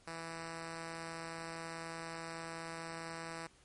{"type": "tone", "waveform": "5% pulse", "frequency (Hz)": 164.81, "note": "E3", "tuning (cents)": 0, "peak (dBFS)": -31, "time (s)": [0.07, 3.47], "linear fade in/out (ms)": 5, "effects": ["pink hiss -65 dBFS RMS until 3.64 s", "MP3 48 kbps"]}